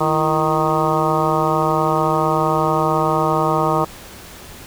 harmonic tone with a mistuned harmonic, 155.56 Hz, D#3, in tune, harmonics 1 / 2 / 3 / 4 / 5 / 6 / 7 / 8, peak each -23 / -23 / -23 / -23 / -23 / -23 / -23 / -23 dBFS, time 0-3.85 s, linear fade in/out 10 ms, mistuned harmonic 2, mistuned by +110 cents, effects pink hiss -38 dBFS RMS until 4.66 s

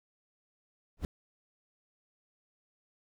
brown noise with exponential growth, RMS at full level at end -29 dBFS, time 0.97-1.05 s, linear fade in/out 1 ms, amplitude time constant 16 ms, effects none

